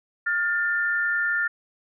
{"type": "tone pair together", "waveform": "sine", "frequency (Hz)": [1416.8, 1785], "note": ["F6", "A6"], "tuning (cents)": [24, 24], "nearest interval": "major third", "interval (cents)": 400, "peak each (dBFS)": -24, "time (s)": [0.26, 1.48], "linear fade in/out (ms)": 10, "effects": []}